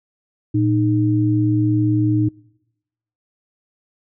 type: tone pair together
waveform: sine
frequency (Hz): 114.73 / 307.8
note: A#2 / D#4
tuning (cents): -27 / -19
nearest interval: octave + perfect fourth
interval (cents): 1708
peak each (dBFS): -17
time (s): 0.54-2.29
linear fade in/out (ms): 10
effects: noise-tail reverb RT60 0.9 s tail -24 dB re dry